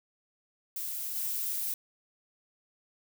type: noise with level steps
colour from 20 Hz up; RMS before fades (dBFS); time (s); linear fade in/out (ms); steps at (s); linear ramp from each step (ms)
violet; -36 / -33; 0.76-1.74; 2; 1.15; 10
effects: none

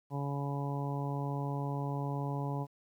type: harmonic tone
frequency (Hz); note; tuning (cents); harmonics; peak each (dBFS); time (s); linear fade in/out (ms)
141.1; C#3; +31; 1 / 2 / 3 / 4 / 5 / 6 / 7; -34 / -41 / -44 / -46 / -46 / -44 / -44; 0.1-2.67; 50
effects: 11-bit

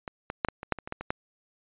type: clicks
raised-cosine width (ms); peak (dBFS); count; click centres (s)
0.5; -20 / -17 / -9 / -13 / -22 / -9 / -23 / -23 / -17 / -21 / -11; 11; 0.078 / 0.301 / 0.448 / 0.486 / 0.631 / 0.723 / 0.787 / 0.875 / 0.924 / 1.01 / 1.105
effects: resampled to 8000 Hz

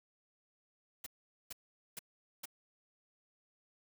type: noise bursts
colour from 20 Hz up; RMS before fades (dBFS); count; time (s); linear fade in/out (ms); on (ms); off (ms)
white; -44; 4; 1.04-2.456; 5; 24; 440
effects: none

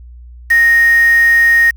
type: tone with quantisation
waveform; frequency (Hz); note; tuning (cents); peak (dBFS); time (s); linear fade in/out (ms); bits
sine; 1860; A#6; -4; -6; 0.5-1.71; 10; 4
effects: added 60 Hz sine -32 dBFS peak until 1.76 s

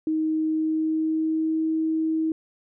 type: tone with pitch glide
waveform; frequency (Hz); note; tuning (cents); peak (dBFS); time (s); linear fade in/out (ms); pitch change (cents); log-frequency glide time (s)
sine; 314.4 to 318.8; D#4 to D#4; +18 to +42; -21; 0.07-2.32; 2; +24; 0.48-1.65
effects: none

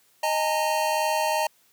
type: chord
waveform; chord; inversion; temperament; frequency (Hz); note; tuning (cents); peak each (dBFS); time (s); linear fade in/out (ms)
square; D# suspended fourth; none; equal with one note detuned; 622.3 / 830.6 / 913.1; D#5 / G#5 / A#5; 0 / 0 / -36; -27 / -30 / -26; 0.23-1.47; 5
effects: white hiss -62 dBFS RMS until 1.72 s + high-pass 100 Hz 12 dB/octave

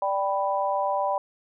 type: chord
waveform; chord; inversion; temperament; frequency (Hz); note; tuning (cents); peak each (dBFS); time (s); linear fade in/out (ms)
sine; G major; second; equal; 587.3 / 784 / 987.8; D5 / G5 / B5; 0 / 0 / 0; -27; 0.02-1.18; 2
effects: none

